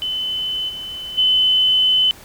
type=tone with level steps; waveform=sine; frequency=3029 Hz; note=F#7; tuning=40 cents sharp; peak=-20 / -27 / -12 dBFS; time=0.02-2.11 s; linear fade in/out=0 ms; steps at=0.68 / 1.17 s; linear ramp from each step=20 ms; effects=pink hiss -42 dBFS RMS until 2.24 s